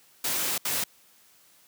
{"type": "noise bursts at uneven times", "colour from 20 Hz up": "white", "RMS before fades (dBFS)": -28, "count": 2, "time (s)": [[0.24, 0.58], [0.65, 0.84]], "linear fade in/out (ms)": 5, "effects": ["white hiss -59 dBFS RMS until 1.67 s", "high-pass 100 Hz 12 dB/octave"]}